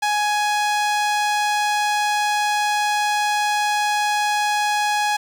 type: tone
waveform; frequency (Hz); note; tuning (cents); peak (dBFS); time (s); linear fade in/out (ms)
sawtooth; 835; G#5; +9; -14; 0.02-5.17; 10
effects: low-pass 9000 Hz 12 dB/octave + 7-bit